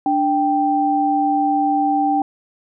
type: tone pair together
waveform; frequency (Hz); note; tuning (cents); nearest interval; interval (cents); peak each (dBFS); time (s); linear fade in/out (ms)
sine; 293.7 / 784.1; D4 / G5; 0 / 0; octave + perfect fourth; 1700; -19 / -16; 0.06-2.22; 2
effects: none